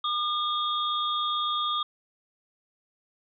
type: tone cluster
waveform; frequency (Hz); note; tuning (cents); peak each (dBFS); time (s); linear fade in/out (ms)
sine; 1212 / 3332 / 3629; D#6 / G#7 / A#7; -46 / +5 / -47; -27 / -32 / -32; 0.04-1.83; 5
effects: none